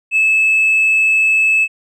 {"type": "tone with tanh clipping", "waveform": "triangle", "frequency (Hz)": 2607, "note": "E7", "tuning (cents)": -20, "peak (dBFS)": -10, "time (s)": [0.11, 1.68], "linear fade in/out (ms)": 50, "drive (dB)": 5, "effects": []}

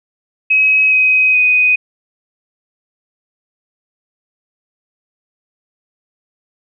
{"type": "tone with pitch steps", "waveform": "sine", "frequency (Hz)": [2549, 2523, 2497], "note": ["D#7", "D#7", "D#7"], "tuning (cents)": [41, 23, 6], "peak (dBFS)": -8, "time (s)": [0.5, 1.76], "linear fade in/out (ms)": 10, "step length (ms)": 420, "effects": []}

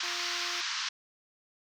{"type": "band-pass noise", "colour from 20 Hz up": "white", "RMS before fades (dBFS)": -34, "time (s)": [0, 0.89], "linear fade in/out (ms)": 5, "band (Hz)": [980, 5900], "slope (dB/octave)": 48}
{"type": "tone", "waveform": "10% pulse", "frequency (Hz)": 350, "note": "F4", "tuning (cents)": 4, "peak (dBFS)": -34, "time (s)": [0.03, 0.61], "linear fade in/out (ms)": 5}
{"effects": []}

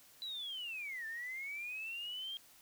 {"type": "linear two-way sweep", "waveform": "triangle", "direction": "down then up", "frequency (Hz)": [3991, 1760, 3227], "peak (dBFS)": -37, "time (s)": [0.22, 2.37], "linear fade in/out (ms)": 0, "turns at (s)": 1.06, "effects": ["tanh soft clip ceiling -38 dBFS", "white hiss -62 dBFS RMS until 2.61 s"]}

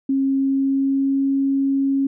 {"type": "tone with pitch glide", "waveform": "sine", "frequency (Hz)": [270.7, 273.4], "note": ["C#4", "C#4"], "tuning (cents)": [-41, -24], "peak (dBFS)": -16, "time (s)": [0.09, 2.07], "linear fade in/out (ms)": 5, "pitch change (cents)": 17, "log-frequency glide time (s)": [0.36, 1.26], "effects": []}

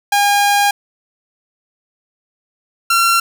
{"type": "tone pair in turn", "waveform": "sawtooth", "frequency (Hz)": [812, 1365.5], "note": ["G#5", "F6"], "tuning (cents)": [-39, -39], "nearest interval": "major sixth", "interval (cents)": 900, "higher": "second", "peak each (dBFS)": -7, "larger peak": "neither", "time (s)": [[0.12, 0.71], [2.9, 3.2]], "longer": "first", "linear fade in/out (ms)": 5, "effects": []}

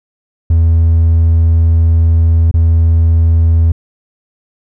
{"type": "tone with dropouts", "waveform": "triangle", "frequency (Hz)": 82.41, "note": "E2", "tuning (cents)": 0, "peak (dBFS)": -3, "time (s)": [0.5, 3.72], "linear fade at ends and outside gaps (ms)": 5, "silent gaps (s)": [2.513, 2.54], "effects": ["tanh soft clip ceiling 0 dBFS"]}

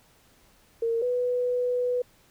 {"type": "tone pair in turn", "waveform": "sine", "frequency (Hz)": [460, 493.9], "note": ["A#4", "B4"], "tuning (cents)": [-23, 0], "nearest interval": "minor second", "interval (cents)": 123, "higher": "second", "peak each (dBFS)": -23, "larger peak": "neither", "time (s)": [[0.82, 1.02], [1.02, 2.02]], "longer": "second", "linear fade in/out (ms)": 5, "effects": ["pink hiss -60 dBFS RMS until 2.3 s"]}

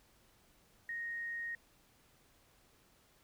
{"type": "tone", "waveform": "sine", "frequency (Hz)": 1864.7, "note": "A#6", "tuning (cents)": 0, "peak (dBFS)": -38, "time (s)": [0.89, 1.55], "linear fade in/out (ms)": 2, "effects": ["pink hiss -68 dBFS RMS until 3.23 s"]}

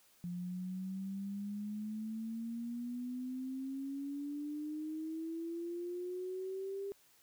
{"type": "exponential sweep", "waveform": "sine", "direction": "up", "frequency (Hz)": [174.61, 399.7], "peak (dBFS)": -38, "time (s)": [0.24, 6.92], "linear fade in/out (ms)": 0, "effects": ["white hiss -67 dBFS RMS until 7.22 s"]}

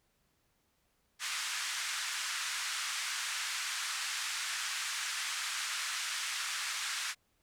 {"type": "band-pass noise", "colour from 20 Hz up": "pink", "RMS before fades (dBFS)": -37, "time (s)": [1.19, 7.15], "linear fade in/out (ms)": 50, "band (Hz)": [1300, 9100], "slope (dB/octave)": 24, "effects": ["pink hiss -75 dBFS RMS until 7.42 s"]}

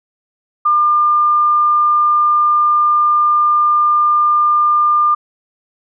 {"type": "tone", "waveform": "sine", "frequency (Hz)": 1200, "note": "D6", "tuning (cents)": 37, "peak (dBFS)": -9, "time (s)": [0.65, 5.15], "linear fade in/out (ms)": 10, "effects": []}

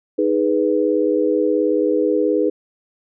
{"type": "chord", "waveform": "sine", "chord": "G# minor", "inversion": "second", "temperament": "equal", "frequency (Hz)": [311.1, 415.3, 493.9], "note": ["D#4", "G#4", "B4"], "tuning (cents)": [0, 0, 0], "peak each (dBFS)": -19, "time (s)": [0.18, 2.5], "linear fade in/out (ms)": 10, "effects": []}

